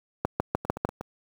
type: two click trains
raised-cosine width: 1 ms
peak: -9 / -20 dBFS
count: 5 / 4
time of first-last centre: 0.25-0.85 / 0.65-1.01 s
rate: 6.67 / 8.33 Hz
effects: high-pass 60 Hz 12 dB/octave + 7-bit